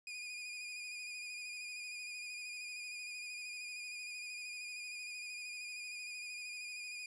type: tone with vibrato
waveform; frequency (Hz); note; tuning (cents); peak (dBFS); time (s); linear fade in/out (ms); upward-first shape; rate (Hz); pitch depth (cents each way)
sawtooth; 2449; D#7; -28; -40; 0.07-7.06; 2; square; 13; 27
effects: resampled to 22050 Hz

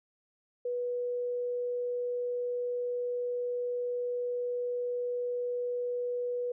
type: tone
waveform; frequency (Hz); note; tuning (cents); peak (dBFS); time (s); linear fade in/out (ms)
sine; 489; B4; -17; -30; 0.65-6.52; 5
effects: none

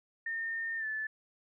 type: tone with pitch glide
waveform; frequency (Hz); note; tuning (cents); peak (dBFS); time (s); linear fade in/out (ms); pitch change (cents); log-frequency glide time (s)
sine; 1821 to 1743.8; A#6 to A6; -41 to -16; -33; 0.26-1.07; 5; -75; 0.77-0.86
effects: none

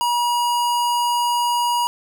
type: tone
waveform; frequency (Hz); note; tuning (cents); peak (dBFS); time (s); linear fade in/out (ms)
square; 960; B5; -49; -18; 0.01-1.87; 0
effects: none

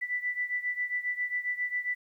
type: beating tone pair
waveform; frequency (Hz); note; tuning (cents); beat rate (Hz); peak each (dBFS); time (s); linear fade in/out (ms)
sine; 1975.5 / 1982.9; B6 / B6; 0 / +6; 7.4; -31 / -34; 0.01-1.95; 20
effects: 11-bit

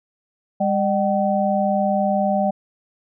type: tone cluster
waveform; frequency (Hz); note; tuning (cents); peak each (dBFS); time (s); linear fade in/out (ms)
sine; 201.4 / 604 / 764; G3 / D5 / G5; +47 / +48 / -45; -21; 0.6-2.51; 10
effects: none

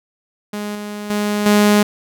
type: tone with level steps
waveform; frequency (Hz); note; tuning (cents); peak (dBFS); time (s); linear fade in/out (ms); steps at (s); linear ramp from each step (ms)
sawtooth; 207.7; G#3; 0; -19 / -22 / -13 / -6; 0.53-1.83; 5; 0.75 / 1.1 / 1.46; 2
effects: none

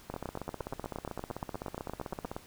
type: two click trains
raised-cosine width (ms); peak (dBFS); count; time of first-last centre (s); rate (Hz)
1; -22 / -23; 20 / 36; 0.14-2.365 / 0.1-2.315; 8.54 / 15.8
effects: pink hiss -55 dBFS RMS until 2.46 s

